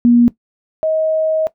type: tone pair in turn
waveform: sine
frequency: 239 / 632.2 Hz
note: A#3 / D#5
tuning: +43 / +27 cents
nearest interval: octave + perfect fourth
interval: 1684 cents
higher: second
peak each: -6 / -13 dBFS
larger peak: first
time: 0.05-0.28 / 0.83-1.47 s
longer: second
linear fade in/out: 0 ms
effects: noise-tail reverb RT60 0.1 s tail -17 dB re dry